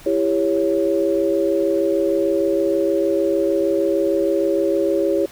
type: chord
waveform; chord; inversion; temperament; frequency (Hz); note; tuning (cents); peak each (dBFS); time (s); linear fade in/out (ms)
sine; C# diminished; first; just; 332.6 / 399.1 / 554.4; E4 / G4 / C#5; +16 / +31 / 0; -20; 0.06-5.26; 5
effects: pink hiss -43 dBFS RMS until 5.31 s

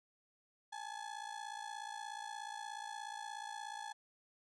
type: ring-modulated tone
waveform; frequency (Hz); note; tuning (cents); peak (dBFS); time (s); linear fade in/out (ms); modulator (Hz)
35% pulse; 851; G#5; +42; -39; 0.72-3.93; 10; 28.4
effects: resampled to 22050 Hz

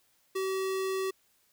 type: tone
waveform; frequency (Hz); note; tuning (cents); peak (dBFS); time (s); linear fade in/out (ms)
square; 381.6; G4; -47; -30; 0.35-1.11; 10
effects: white hiss -69 dBFS RMS until 1.52 s

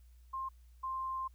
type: tone pair in turn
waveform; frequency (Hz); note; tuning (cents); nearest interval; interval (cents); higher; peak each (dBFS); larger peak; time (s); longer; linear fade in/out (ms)
sine; 1060 / 1051.5; C6 / C6; +22 / +8; unison; 14; first; -36 / -35; second; 0.33-0.49 / 0.83-1.28; second; 10
effects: added 60 Hz sine -56 dBFS peak until 1.34 s + white hiss -75 dBFS RMS until 1.34 s

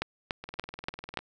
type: two click trains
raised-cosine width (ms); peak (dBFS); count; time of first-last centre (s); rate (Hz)
0.3; -24 / -13; 16 / 5; 0.44-1.19 / 0.02-1.173; 20 / 3.47
effects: none

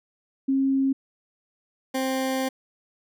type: tone pair in turn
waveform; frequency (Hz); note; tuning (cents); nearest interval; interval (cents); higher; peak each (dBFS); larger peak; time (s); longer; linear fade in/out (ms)
sine / 20% pulse; 269.7 / 263.1; C#4 / C4; -47 / +10; unison; 43; first; -19; neither; 0.48-0.93 / 1.94-2.49; second; 10
effects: none

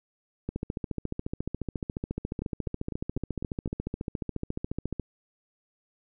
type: two click trains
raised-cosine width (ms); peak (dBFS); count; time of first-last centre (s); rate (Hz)
3; -20 / -18; 6 / 65; 2.42-3.676 / 0.49-4.997; 3.98 / 14.2
effects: none

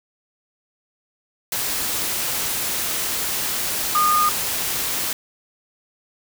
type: tone in noise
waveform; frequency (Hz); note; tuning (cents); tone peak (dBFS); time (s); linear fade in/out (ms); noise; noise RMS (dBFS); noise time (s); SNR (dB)
sine; 1222; D#6; -32; -15; 3.95-4.29; 2; white; -24; 1.52-5.13; +6
effects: none

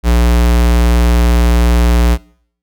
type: tone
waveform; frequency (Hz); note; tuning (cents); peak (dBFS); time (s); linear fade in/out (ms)
square; 59.3; A#1; +30; -8; 0.03-2.18; 50
effects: noise-tail reverb RT60 0.6 s tail -23 dB re dry

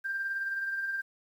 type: tone with tremolo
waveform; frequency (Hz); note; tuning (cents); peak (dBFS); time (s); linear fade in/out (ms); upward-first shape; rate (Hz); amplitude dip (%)
sine; 1584; G6; +18; -28; 0.04-1.02; 20; sine; 19; 40
effects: tanh soft clip ceiling -24 dBFS + 10-bit

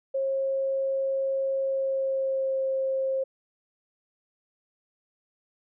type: tone with pitch glide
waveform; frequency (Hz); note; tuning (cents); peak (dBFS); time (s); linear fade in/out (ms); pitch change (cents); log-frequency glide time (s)
sine; 539 to 532.5; C#5 to C5; -49 to +30; -24; 0.14-3.24; 10; -21; 1.61-2.63
effects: none

